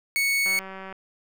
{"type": "tone", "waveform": "40% pulse", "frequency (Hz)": 2217, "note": "C#7", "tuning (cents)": 0, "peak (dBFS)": -20, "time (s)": [0.16, 0.59], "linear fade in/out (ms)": 0}
{"type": "click train", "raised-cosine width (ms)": 0.5, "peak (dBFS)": -24, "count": 90, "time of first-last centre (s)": [0.46, 0.926], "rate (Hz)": 191}
{"effects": []}